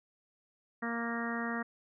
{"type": "harmonic tone", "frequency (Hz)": 233.1, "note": "A#3", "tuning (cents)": 0, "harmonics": [1, 2, 3, 4, 5, 6, 7, 8], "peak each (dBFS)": [-36, -43, -43, -46, -42, -43, -44, -40], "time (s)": [0.82, 1.63], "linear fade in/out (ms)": 10, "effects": []}